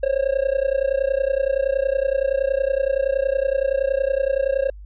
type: tone with amplitude modulation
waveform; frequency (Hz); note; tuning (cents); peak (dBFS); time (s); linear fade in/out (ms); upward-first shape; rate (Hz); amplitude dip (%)
triangle; 542; C#5; -39; -12; 0.03-4.7; 5; sine; 30.7; 95
effects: added 50 Hz sine -36 dBFS peak until 4.85 s + resampled to 8000 Hz